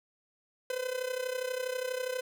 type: tone with amplitude modulation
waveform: 45% pulse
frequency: 508 Hz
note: B4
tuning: 49 cents sharp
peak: -29 dBFS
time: 0.7-2.21 s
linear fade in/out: 2 ms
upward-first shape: sine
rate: 32.3 Hz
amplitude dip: 75%
effects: none